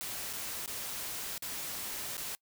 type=noise with dropouts; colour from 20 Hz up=white; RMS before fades=-39 dBFS; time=0.01-2.35 s; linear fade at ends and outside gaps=0 ms; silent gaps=0.329-0.334 / 0.66-0.677 / 1.379-1.423 / 2.169-2.179 s; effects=noise-tail reverb RT60 0.1 s tail -24 dB re dry